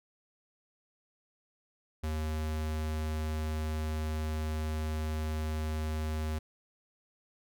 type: tone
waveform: square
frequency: 77.78 Hz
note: D#2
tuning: in tune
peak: -32 dBFS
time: 2.03-6.39 s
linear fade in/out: 10 ms
effects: none

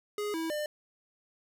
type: tone with pitch steps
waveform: square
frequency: 415.7 / 325.6 / 599 Hz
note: G#4 / E4 / D5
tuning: +2 / -21 / +34 cents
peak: -32 dBFS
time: 0.18-0.66 s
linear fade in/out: 2 ms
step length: 160 ms
effects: none

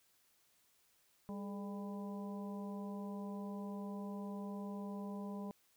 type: harmonic tone with a mistuned harmonic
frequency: 199.8 Hz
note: G3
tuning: 33 cents sharp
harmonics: 1 / 2 / 3 / 4 / 5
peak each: -42 / -51 / -53 / -56 / -54 dBFS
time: 1.29-5.51 s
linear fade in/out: 0 ms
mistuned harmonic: 2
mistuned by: +92 cents
effects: white hiss -73 dBFS RMS until 5.76 s

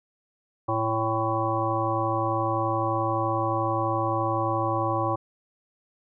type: harmonic tone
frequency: 111.6 Hz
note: A2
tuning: 25 cents sharp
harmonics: 1 / 3 / 5 / 7 / 9 / 10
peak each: -30 / -30 / -30 / -30 / -30 / -30 dBFS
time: 0.68-5.16 s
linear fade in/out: 10 ms
effects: none

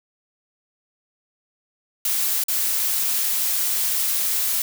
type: noise with dropouts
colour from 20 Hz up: blue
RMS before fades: -22 dBFS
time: 2.05-4.62 s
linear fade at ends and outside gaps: 2 ms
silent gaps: 2.438-2.483 s
effects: none

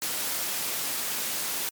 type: noise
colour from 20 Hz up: white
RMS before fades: -30 dBFS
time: 0.02-1.69 s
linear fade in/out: 0 ms
effects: high-pass 150 Hz 12 dB/octave + MP3 96 kbps

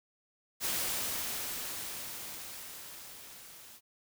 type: noise with level ramp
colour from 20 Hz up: white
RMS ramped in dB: -32 to -53 dBFS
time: 0.6-3.81 s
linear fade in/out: 50 ms
effects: none

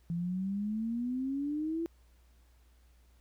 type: exponential sweep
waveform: sine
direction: up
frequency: 166.7 to 338.2 Hz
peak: -31 dBFS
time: 0.1-1.86 s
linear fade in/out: 0 ms
effects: added 60 Hz sine -60 dBFS peak until 3.2 s + pink hiss -71 dBFS RMS until 3.2 s

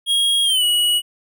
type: tone with pitch glide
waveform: square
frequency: 3278 to 2920 Hz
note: G#7 to F#7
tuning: -23 to -24 cents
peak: -15 dBFS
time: 0.06-1.02 s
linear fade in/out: 50 ms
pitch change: -201 cents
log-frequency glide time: 0.44-0.64 s
effects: none

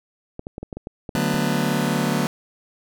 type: clicks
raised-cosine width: 2 ms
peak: -18 dBFS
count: 10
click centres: 0.394 / 0.469 / 0.581 / 0.63 / 0.728 / 0.77 / 0.871 / 1.092 / 1.161 / 1.343 s
type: chord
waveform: sawtooth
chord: B minor seventh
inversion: first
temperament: just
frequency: 148.16 / 185.21 / 222.2 / 246.9 Hz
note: D3 / F#3 / A3 / B3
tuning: +16 / +2 / +17 / 0 cents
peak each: -21 dBFS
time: 1.15-2.27 s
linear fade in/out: 0 ms
effects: none

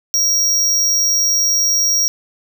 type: tone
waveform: square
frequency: 5650 Hz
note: F8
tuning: 19 cents sharp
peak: -13 dBFS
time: 0.14-2.08 s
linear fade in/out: 0 ms
effects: none

